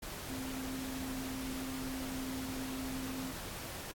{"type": "tone in noise", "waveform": "sine", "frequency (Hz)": 262.3, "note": "C4", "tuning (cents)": 4, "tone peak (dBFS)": -39, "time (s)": [0.29, 3.32], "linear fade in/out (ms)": 10, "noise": "pink", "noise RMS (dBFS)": -44, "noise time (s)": [0.02, 3.92], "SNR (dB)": 2, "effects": ["AAC 64 kbps"]}